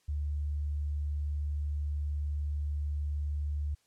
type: tone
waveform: sine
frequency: 73.42 Hz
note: D2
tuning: in tune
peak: -30 dBFS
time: 0.08-3.75 s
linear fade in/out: 10 ms
effects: white hiss -71 dBFS RMS until 3.86 s + low-pass 9000 Hz 12 dB/octave